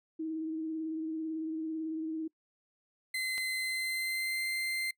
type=tone with vibrato; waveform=sine; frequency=318.3 Hz; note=D#4; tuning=39 cents sharp; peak=-33 dBFS; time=0.19-2.28 s; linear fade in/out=10 ms; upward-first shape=sine; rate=18 Hz; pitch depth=26 cents each way
type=tone with pitch glide; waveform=35% pulse; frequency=2054 to 2083 Hz; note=C7 to C7; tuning=-33 to -8 cents; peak=-30 dBFS; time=3.14-4.91 s; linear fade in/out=5 ms; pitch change=+25 cents; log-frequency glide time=3.57-4.46 s
type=click; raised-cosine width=0.2 ms; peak=-26 dBFS; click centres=3.38 s
effects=noise-tail reverb RT60 0.1 s tail -24 dB re dry